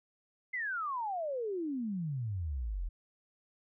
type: exponential sweep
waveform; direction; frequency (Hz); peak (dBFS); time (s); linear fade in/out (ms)
sine; down; 2100 to 38.89; -33; 0.53-2.89; 10
effects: none